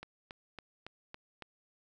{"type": "click train", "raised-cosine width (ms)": 0.3, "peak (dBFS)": -28, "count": 6, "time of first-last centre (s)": [0.03, 1.423], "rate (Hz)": 3.59, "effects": []}